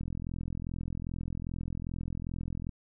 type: click train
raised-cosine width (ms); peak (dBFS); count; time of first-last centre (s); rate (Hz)
5; -24; 115; 0.01-2.692; 42.5
effects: none